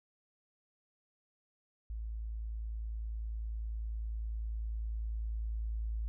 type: tone with level ramp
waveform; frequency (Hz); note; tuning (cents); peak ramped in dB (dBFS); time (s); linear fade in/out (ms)
sine; 55; A1; 0; -37 to -33; 1.9-6.08; 0
effects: none